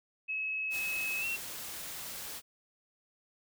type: tone with pitch glide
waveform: sine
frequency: 2575 to 2720 Hz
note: E7 to F7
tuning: -41 to -46 cents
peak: -32 dBFS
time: 0.28-1.37 s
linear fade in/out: 20 ms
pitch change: +95 cents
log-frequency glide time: 1.2-1.25 s
type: noise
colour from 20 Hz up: white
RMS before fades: -42 dBFS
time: 0.7-2.42 s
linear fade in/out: 50 ms
effects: none